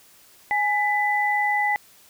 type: tone pair together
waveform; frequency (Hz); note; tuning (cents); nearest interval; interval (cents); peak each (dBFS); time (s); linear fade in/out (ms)
sine; 831.2 / 1993; G#5 / B6; +1 / +15; octave + minor third; 1514; -22; 0.51-1.76; 0
effects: white hiss -53 dBFS RMS until 2.09 s